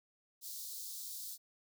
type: high-pass noise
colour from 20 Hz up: white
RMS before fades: -45 dBFS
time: 0.41-1.38 s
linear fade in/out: 50 ms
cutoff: 3800 Hz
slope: 48 dB/octave
effects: none